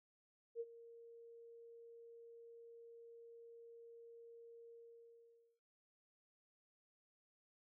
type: tone with ADSR envelope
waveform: sine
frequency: 464.7 Hz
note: A#4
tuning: 5 cents flat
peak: -39 dBFS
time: 0.55-5.6 s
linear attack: 53 ms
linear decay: 42 ms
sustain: -17 dB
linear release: 880 ms
effects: none